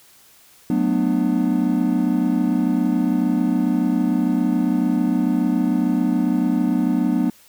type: chord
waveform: triangle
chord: B minor seventh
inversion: second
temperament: equal with one note detuned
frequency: 185 / 220 / 246.9 / 298.1 Hz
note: F#3 / A3 / B3 / D4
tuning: 0 / 0 / 0 / +26 cents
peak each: -21 / -23 / -18 / -20 dBFS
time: 0.7-7.3 s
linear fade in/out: 2 ms
effects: white hiss -51 dBFS RMS until 7.48 s